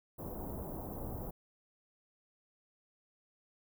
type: band-stop noise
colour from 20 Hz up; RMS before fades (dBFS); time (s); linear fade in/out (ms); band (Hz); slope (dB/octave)
pink; -42; 0.18-1.31; 10; 860 to 15000; 24
effects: none